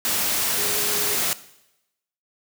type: tone in noise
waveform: sine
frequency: 415.3 Hz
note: G#4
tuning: in tune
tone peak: -33 dBFS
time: 0.58-1.15 s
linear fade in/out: 0 ms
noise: white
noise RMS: -23 dBFS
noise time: 0.05-1.33 s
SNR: -13 dB
effects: noise-tail reverb RT60 0.9 s tail -17 dB re dry + high-pass 80 Hz 12 dB/octave